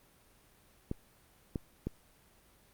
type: clicks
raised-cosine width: 3 ms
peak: -21 dBFS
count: 3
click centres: 0.914 / 1.558 / 1.87 s
effects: pink hiss -64 dBFS RMS until 2.73 s + Opus 32 kbps